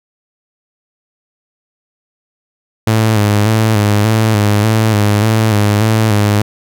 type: tone with vibrato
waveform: sawtooth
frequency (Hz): 107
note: A2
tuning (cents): -48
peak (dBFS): -5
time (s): 2.87-6.42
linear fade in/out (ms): 5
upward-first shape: square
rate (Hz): 1.7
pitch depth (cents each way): 52
effects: none